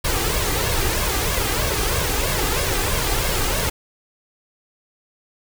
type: noise with flanger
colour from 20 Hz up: pink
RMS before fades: -21 dBFS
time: 0.04-3.7 s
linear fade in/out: 10 ms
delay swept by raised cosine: 1.8 to 2.53 ms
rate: 3.1 Hz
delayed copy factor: +0.6
effects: none